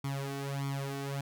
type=tone with flanger; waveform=sawtooth; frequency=138.59 Hz; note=C#3; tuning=in tune; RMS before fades=-36 dBFS; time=0.04-1.21 s; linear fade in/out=5 ms; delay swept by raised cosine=0.89 to 2.69 ms; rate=1.6 Hz; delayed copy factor=+0.85; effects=none